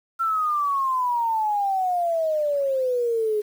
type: exponential sweep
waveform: sine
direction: down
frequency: 1362 to 415.3 Hz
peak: -20 dBFS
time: 0.19-3.42 s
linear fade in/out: 20 ms
effects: 8-bit